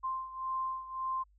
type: beating tone pair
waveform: sine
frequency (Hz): 1046.5 / 1048.3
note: C6 / C6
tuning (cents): 0 / +3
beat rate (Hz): 1.8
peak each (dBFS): -35 / -39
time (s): 0.03-1.24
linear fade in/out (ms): 20
effects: added 50 Hz sine -62 dBFS peak until 1.38 s